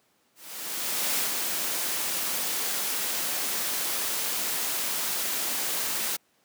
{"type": "noise with ADSR envelope", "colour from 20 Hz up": "white", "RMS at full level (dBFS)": -26, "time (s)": [0.35, 6.17], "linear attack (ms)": 820, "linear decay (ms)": 130, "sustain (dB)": -3, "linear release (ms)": 14, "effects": ["pink hiss -67 dBFS RMS until 6.44 s", "high-pass 200 Hz 12 dB/octave"]}